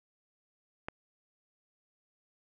click, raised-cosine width 0.5 ms, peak -21 dBFS, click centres 0.885 s, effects none

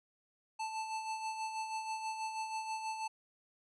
square tone with tremolo, 880 Hz, A5, in tune, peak -36 dBFS, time 0.59-3.08 s, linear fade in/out 10 ms, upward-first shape sine, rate 6.2 Hz, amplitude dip 50%, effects resampled to 22050 Hz

